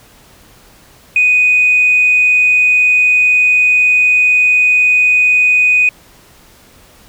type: tone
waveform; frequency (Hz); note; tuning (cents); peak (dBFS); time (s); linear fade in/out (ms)
sine; 2489; D#7; 0; -6; 1.16-5.89; 2
effects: tanh soft clip ceiling -2 dBFS + pink hiss -44 dBFS RMS until 7.08 s

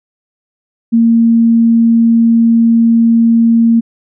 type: tone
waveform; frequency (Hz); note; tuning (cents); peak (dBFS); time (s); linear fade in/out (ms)
sine; 230; A#3; -23; -5; 0.92-3.81; 20
effects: none

